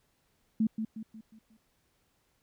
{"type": "tone with echo", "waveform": "sine", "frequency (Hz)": 220, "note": "A3", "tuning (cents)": 0, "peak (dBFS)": -23, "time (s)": [0.6, 0.67], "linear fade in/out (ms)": 5, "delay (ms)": 180, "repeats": 5, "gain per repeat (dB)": -7, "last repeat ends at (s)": 1.57, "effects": ["pink hiss -73 dBFS RMS until 2.42 s"]}